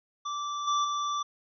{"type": "tone with level steps", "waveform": "square", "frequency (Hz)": 1168, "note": "D6", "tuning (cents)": -10, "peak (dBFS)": [-32, -25, -29], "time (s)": [0.25, 1.23], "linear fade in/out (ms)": 10, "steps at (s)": [0.67, 0.84], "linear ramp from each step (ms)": 10, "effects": ["resampled to 16000 Hz"]}